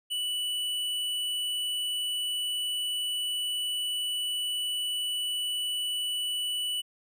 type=tone with hard clipping; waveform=triangle; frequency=2963 Hz; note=F#7; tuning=2 cents sharp; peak=-30 dBFS; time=0.1-6.82 s; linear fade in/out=20 ms; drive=13 dB; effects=none